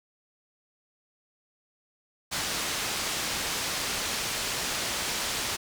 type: low-pass noise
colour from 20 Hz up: white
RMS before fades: -31 dBFS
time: 2.31-5.57 s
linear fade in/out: 20 ms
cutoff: 6600 Hz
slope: 12 dB/octave
effects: none

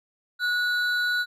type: tone pair together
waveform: triangle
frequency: 1463 / 3964 Hz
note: F#6 / B7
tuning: -20 / +6 cents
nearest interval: octave + perfect fourth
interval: 1726 cents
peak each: -21 / -29 dBFS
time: 0.39-1.26 s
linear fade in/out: 50 ms
effects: none

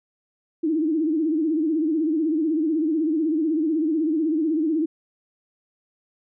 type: tone with vibrato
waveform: sine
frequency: 314.5 Hz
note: D#4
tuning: 19 cents sharp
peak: -19 dBFS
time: 0.63-4.86 s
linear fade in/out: 10 ms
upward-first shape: sine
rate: 16 Hz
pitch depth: 110 cents each way
effects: none

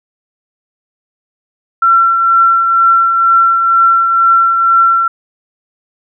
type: tone with tremolo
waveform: sine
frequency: 1355 Hz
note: E6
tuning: 47 cents sharp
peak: -4 dBFS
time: 1.82-5.08 s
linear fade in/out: 5 ms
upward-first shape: triangle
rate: 2.1 Hz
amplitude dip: 45%
effects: none

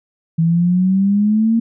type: exponential sweep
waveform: sine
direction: up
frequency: 162 to 231.3 Hz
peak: -11 dBFS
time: 0.38-1.6 s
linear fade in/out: 10 ms
effects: none

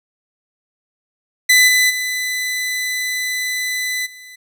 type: tone with level steps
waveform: sawtooth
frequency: 2003 Hz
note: B6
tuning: 24 cents sharp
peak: -5 / -8 / -16 / -33 dBFS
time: 1.49-4.36 s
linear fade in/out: 10 ms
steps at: 1.67 / 1.89 / 4.05 s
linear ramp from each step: 20 ms
effects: none

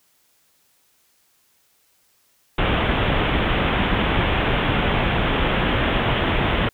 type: low-pass noise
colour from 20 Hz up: pink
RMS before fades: -20 dBFS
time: 2.58-6.69 s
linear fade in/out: 5 ms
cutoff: 3500 Hz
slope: 96 dB/octave
effects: white hiss -62 dBFS RMS until 6.73 s

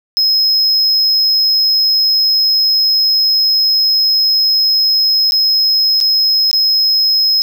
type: tone with dropouts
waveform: triangle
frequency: 5130 Hz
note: E8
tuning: 48 cents flat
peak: -8 dBFS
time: 0.17-7.42 s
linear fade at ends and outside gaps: 0 ms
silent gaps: 5.31-5.321 / 6.003-6.011 / 6.513-6.53 s
effects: 8-bit

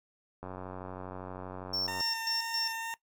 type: click train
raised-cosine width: 1 ms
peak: -27 dBFS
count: 147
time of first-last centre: 0.43-2.007 s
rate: 92.6 Hz
type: tone with tremolo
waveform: triangle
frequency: 5430 Hz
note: F8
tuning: 50 cents flat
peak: -28 dBFS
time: 1.73-2.73 s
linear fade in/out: 10 ms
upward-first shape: square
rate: 3.7 Hz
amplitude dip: 75%
type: tone with vibrato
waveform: 20% pulse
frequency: 910 Hz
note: A#5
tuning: 42 cents flat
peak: -30 dBFS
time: 1.88-2.94 s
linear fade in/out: 0 ms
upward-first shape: sine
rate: 2.1 Hz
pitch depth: 9 cents each way
effects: noise-tail reverb RT60 0.1 s tail -18 dB re dry

